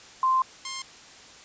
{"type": "tone pair in turn", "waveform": ["sine", "5% pulse"], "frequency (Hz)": [1043, 1058.2], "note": ["C6", "C6"], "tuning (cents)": [-6, 19], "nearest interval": "unison", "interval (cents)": 25, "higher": "second", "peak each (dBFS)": -19, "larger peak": "neither", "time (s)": [[0.23, 0.42], [0.65, 0.82]], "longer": "first", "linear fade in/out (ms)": 2, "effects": ["white hiss -48 dBFS RMS until 1.44 s", "resampled to 16000 Hz"]}